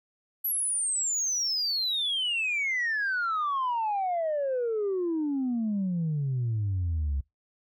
sine exponential sweep, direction down, 11930 to 66.5 Hz, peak -24 dBFS, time 0.44-7.21 s, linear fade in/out 10 ms, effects noise-tail reverb RT60 0.2 s tail -26 dB re dry + tanh soft clip ceiling -23 dBFS

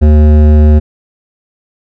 triangle tone with hard clipping, 75.6 Hz, D#2, 49 cents flat, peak -4 dBFS, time 0.01-0.8 s, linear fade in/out 20 ms, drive 17 dB, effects none

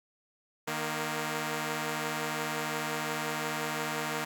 5% pulse tone pair together, 154.36 / 234.4 Hz, D#3 / A#3, -13 / +10 cents, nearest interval perfect fifth, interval 723 cents, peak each -23 dBFS, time 0.67-4.25 s, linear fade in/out 10 ms, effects none

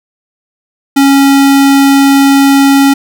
square tone, 276.1 Hz, C#4, 7 cents flat, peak -4 dBFS, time 0.96-2.94 s, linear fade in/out 10 ms, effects none

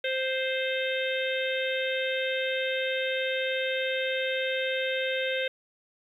harmonic tone, 523.3 Hz, C5, in tune, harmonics 1 / 3 / 4 / 5 / 6 / 7, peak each -29 / -34 / -35 / -36 / -37 / -37 dBFS, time 0.04-5.48 s, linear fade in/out 5 ms, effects 10-bit

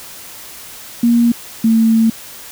sine tone pair in turn, 235.7 / 224.6 Hz, A#3 / A3, +19 / +36 cents, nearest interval minor second, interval 83 cents, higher first, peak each -8 dBFS, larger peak neither, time 1.03-1.32 / 1.64-2.1 s, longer second, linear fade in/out 5 ms, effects white hiss -34 dBFS RMS until 2.51 s

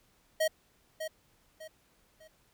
square tone with echo, 632 Hz, D#5, 27 cents sharp, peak -26 dBFS, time 0.4-0.48 s, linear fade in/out 10 ms, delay 600 ms, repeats 3, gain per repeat -9 dB, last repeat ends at 2.28 s, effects pink hiss -68 dBFS RMS until 2.53 s

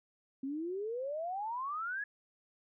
sine exponential sweep, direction up, 261.6 to 1714 Hz, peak -35 dBFS, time 0.43-2.04 s, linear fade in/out 5 ms, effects none

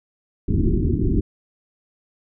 pink low-pass noise, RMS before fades -19 dBFS, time 0.48-1.21 s, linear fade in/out 5 ms, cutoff 390 Hz, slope 96 dB/octave, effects none

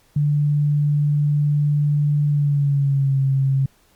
sine tone with pitch glide, 146.83 to 135.42 Hz, D3 to C#3, 0 to -40 cents, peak -15 dBFS, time 0.16-3.66 s, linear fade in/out 5 ms, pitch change -140 cents, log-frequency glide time 2.27-3.2 s, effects pink hiss -58 dBFS RMS until 3.95 s + Opus 48 kbps

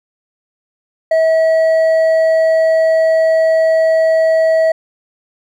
sine tone with hard clipping, 645 Hz, E5, 38 cents flat, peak -10 dBFS, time 1.11-4.72 s, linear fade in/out 5 ms, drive 4 dB, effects none

